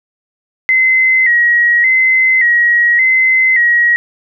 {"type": "tone with vibrato", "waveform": "sine", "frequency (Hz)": 1975.5, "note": "B6", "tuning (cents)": 0, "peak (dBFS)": -7, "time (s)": [0.69, 3.96], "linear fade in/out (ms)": 0, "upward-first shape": "square", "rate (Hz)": 0.87, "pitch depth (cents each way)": 67, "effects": []}